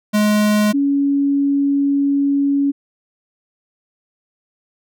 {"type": "tone pair in turn", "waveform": ["square", "sine"], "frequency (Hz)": [210.2, 280.6], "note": ["G#3", "C#4"], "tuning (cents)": [21, 21], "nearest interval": "perfect fourth", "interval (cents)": 500, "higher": "second", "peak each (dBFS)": -13, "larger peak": "neither", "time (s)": [[0.13, 0.73], [0.73, 2.72]], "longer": "second", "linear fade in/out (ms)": 20, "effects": []}